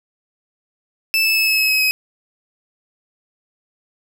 30% pulse tone with pitch steps, 2637 / 2620 / 2604 / 2587 / 2571 / 2555 / 2538 Hz, E7 / E7 / E7 / E7 / E7 / D#7 / D#7, 0 / -11 / -22 / -33 / -44 / +45 / +34 cents, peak -11 dBFS, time 1.14-1.91 s, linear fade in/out 0 ms, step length 110 ms, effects none

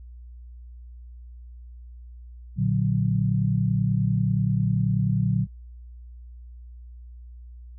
sine chord, Bb augmented, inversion none, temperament equal, 116.54 / 146.83 / 185 Hz, Bb2 / D3 / F#3, 0 / 0 / 0 cents, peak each -23 / -25 / -25 dBFS, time 2.56-5.47 s, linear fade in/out 50 ms, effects added 60 Hz sine -40 dBFS peak until 7.78 s

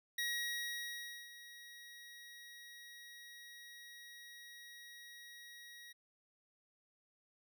25% pulse tone with ADSR envelope, 1900 Hz, A#6, 33 cents sharp, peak -32 dBFS, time 0.18-5.93 s, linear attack 5 ms, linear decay 1100 ms, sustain -17 dB, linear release 14 ms, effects none

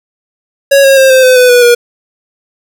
square tone with pitch steps, 554.4 / 543 / 531.8 / 520.9 / 510.2 / 499.7 / 489.4 / 479.3 Hz, C#5 / C#5 / C5 / C5 / C5 / B4 / B4 / A#4, 0 / -36 / +28 / -8 / -44 / +20 / -16 / +48 cents, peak -3 dBFS, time 0.71-1.75 s, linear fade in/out 10 ms, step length 130 ms, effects none

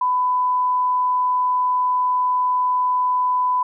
sine tone, 1000 Hz, B5, 21 cents sharp, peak -16 dBFS, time 0.01-3.63 s, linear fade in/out 5 ms, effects none

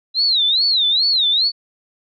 sine tone with vibrato, 3951 Hz, B7, in tune, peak -13 dBFS, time 0.14-1.52 s, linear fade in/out 50 ms, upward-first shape sine, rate 2.4 Hz, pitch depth 210 cents each way, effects none

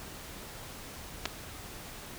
clicks, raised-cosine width 0.2 ms, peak -14 dBFS, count 2, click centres 1.255 / 1.258 s, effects pink hiss -45 dBFS RMS until 2.18 s

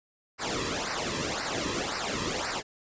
pink noise with flanger, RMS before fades -31 dBFS, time 0.38-2.63 s, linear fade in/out 50 ms, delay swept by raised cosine 0.29 to 1.39 ms, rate 1.9 Hz, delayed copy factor -0.85, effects resampled to 16000 Hz

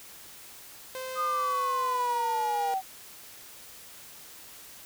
sawtooth tone with pitch glide, 518 to 477.8 Hz, C5 to A#4, -17 to +43 cents, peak -31 dBFS, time 0.95-2.74 s, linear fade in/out 0 ms, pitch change -140 cents, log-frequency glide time 1.2-2.34 s
sine linear sweep, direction down, 1244.5 to 751 Hz, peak -26 dBFS, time 1.15-2.82 s, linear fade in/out 50 ms
effects white hiss -48 dBFS RMS until 4.85 s

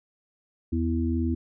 harmonic tone, 82.41 Hz, E2, in tune, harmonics 1 / 3 / 4, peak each -26 / -27 / -30 dBFS, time 0.72-1.35 s, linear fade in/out 10 ms, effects none

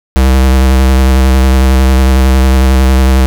square tone with vibrato, 65.41 Hz, C2, in tune, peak -5 dBFS, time 0.16-3.26 s, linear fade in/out 0 ms, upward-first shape square, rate 11 Hz, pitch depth 23 cents each way, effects none

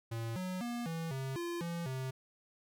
square tone with pitch steps, 114.5 / 184.2 / 238.9 / 164.4 / 133.5 / 344.3 / 170 / 131.1 Hz, A#2 / F#3 / A#3 / E3 / C3 / F4 / F3 / C3, -31 / -7 / +43 / -4 / +35 / -25 / -46 / +4 cents, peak -37 dBFS, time 0.11-2.11 s, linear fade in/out 10 ms, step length 250 ms, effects none

